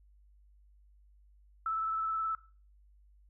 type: tone with vibrato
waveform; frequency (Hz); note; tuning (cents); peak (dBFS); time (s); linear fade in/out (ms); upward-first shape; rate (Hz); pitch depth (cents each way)
sine; 1314; E6; -6; -30; 1.66-2.35; 2; sine; 19; 18
effects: noise-tail reverb RT60 0.4 s tail -19 dB re dry + added 50 Hz sine -59 dBFS peak until 3.29 s